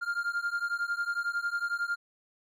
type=beating tone pair; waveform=triangle; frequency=1396.9 / 1407.9 Hz; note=F6 / F6; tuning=0 / +14 cents; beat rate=11 Hz; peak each=-30 / -31 dBFS; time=0.01-1.96 s; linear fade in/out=20 ms; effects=none